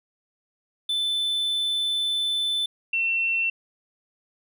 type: tone pair in turn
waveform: triangle / sine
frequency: 3520 / 2703 Hz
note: A7 / E7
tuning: 0 / +43 cents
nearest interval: perfect fourth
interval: 457 cents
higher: first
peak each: -21 / -21 dBFS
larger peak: neither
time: 0.89-2.66 / 2.93-3.5 s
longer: first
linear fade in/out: 5 ms
effects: none